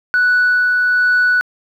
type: tone with tremolo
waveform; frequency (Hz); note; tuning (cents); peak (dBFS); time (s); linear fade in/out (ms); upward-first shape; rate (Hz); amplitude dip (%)
sine; 1480; F#6; 0; -8; 0.14-1.41; 0; sine; 1.2; 25
effects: tanh soft clip ceiling -8 dBFS + 8-bit